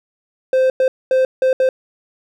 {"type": "tone bursts at uneven times", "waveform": "triangle", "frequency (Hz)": 520, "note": "C5", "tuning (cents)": -11, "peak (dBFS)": -9, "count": 5, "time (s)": [[0.53, 0.7], [0.8, 0.88], [1.11, 1.25], [1.42, 1.53], [1.6, 1.69]], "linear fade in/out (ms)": 2, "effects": []}